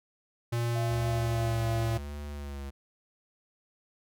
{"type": "tone with pitch glide", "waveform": "square", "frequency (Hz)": [118.1, 114.21], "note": ["A#2", "A#2"], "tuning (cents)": [23, -35], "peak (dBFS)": -28, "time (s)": [0.52, 1.98], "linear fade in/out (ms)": 10, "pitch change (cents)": -58, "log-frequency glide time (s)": [1.08, 1.66]}
{"type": "tone with tremolo", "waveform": "sine", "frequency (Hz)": 681, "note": "F5", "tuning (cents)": -44, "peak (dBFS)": -34, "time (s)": [0.75, 1.98], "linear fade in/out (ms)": 10, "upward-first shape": "sine", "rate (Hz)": 3.3, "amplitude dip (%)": 50}
{"type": "tone with vibrato", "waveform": "square", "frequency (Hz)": 70.9, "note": "C#2", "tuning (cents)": 40, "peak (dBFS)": -37, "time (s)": [0.89, 2.71], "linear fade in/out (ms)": 20, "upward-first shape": "sine", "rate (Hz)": 0.94, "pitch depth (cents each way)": 52}
{"effects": []}